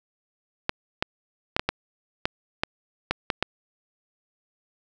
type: clicks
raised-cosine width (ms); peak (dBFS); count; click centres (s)
0.3; -6; 10; 0.694 / 1.025 / 1.565 / 1.595 / 1.69 / 2.255 / 2.635 / 3.11 / 3.302 / 3.426
effects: none